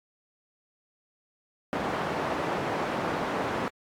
white band-pass noise, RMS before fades -30 dBFS, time 1.73-3.68 s, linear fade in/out 0 ms, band 130 to 970 Hz, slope 12 dB/octave, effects AAC 64 kbps

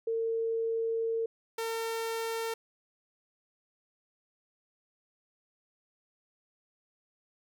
sine / sawtooth tone pair in turn, 454 / 454 Hz, A#4 / A#4, -46 / -46 cents, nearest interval unison, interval 0 cents, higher neither, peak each -28 / -28 dBFS, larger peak neither, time 0.07-1.26 / 1.58-2.54 s, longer first, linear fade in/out 5 ms, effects none

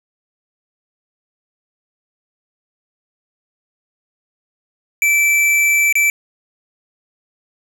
square tone with dropouts, 2325 Hz, D7, 18 cents flat, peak -12 dBFS, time 5.02-6.1 s, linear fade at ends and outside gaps 1 ms, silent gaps 5.926-5.954 s, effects none

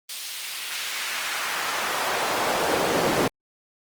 brown noise with high-pass filter sweep, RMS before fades -26 dBFS, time 0.09-3.28 s, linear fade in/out 5 ms, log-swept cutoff 4200 to 330 Hz, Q 0.94, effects Opus 24 kbps

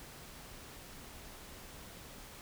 silence, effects pink hiss -51 dBFS RMS until 2.41 s

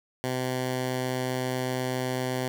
10% pulse tone, 127.9 Hz, C3, 39 cents flat, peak -19 dBFS, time 0.24-2.48 s, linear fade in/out 0 ms, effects none

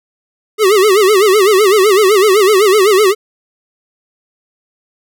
square tone with vibrato, 401.9 Hz, G4, 43 cents sharp, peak -7 dBFS, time 0.58-3.15 s, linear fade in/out 50 ms, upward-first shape sine, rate 7.9 Hz, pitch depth 150 cents each way, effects none

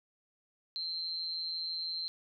sine tone with amplitude modulation, 4127 Hz, C8, 25 cents flat, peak -31 dBFS, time 0.76-2.08 s, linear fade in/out 0 ms, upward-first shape sine, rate 166 Hz, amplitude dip 75%, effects none

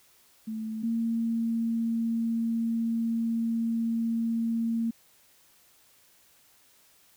sine tone pair in turn, 220 / 229 Hz, A3 / A#3, 0 / -31 cents, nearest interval minor second, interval 69 cents, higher second, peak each -31 / -25 dBFS, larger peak second, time 0.47-0.83 / 0.83-4.91 s, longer second, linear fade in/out 10 ms, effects white hiss -61 dBFS RMS until 7.16 s

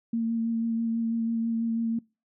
sine tone with vibrato, 228.6 Hz, A#3, 34 cents flat, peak -24 dBFS, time 0.13-1.99 s, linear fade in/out 5 ms, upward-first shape sine, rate 6.1 Hz, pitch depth 15 cents each way, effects noise-tail reverb RT60 0.3 s tail -25 dB re dry

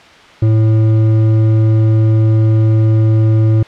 sine tone with hard clipping, 110 Hz, A2, in tune, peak -9 dBFS, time 0.42-3.63 s, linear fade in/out 5 ms, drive 8 dB, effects white hiss -39 dBFS RMS until 3.67 s + low-pass 3000 Hz 12 dB/octave

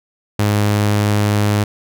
sawtooth tone, 103.83 Hz, G#2, in tune, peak -9 dBFS, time 0.39-1.64 s, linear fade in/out 5 ms, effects none

